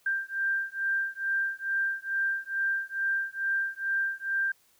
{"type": "beating tone pair", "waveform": "sine", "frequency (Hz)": [1581, 1583.3], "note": ["G6", "G6"], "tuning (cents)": [14, 17], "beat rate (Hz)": 2.3, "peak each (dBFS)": -30, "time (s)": [0.06, 4.52], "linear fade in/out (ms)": 5, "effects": ["white hiss -65 dBFS RMS until 4.79 s"]}